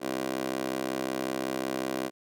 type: tone with high-pass filter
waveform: 15% pulse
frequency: 65.41 Hz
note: C2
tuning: in tune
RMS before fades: -32 dBFS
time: 0-2.11 s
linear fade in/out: 50 ms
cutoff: 380 Hz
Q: 3
effects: none